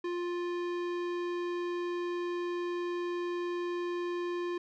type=tone with tanh clipping; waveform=sine; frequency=350.6 Hz; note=F4; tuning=7 cents sharp; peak=-34 dBFS; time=0.04-4.58 s; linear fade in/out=5 ms; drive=18 dB; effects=none